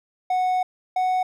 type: tone pair in turn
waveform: triangle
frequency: 737 / 740.2 Hz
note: F#5 / F#5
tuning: -7 / 0 cents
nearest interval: unison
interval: 7 cents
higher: second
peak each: -17 dBFS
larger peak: neither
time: 0.3-0.63 / 0.96-1.23 s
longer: first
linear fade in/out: 5 ms
effects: none